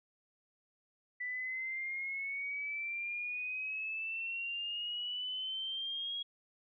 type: exponential sweep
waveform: sine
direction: up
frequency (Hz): 1975.5 to 3314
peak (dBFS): -36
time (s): 1.2-6.23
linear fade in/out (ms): 10
effects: none